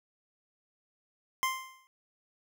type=tone with exponential decay; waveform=25% pulse; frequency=1046.5 Hz; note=C6; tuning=in tune; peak=-21 dBFS; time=1.43-1.87 s; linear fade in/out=0 ms; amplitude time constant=94 ms; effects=none